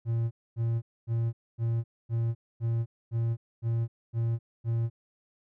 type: tone bursts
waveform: triangle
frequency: 115.5 Hz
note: A#2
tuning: 16 cents flat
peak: -23 dBFS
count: 10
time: 0.05-4.9 s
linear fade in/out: 50 ms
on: 260 ms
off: 250 ms
effects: none